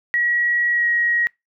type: tone with pitch glide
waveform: sine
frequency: 1915 to 1895.2 Hz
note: A#6 to A#6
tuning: +46 to +28 cents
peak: -16 dBFS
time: 0.14-1.27 s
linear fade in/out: 0 ms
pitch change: -18 cents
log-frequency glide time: 0.72-0.86 s
effects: noise-tail reverb RT60 0.2 s tail -25 dB re dry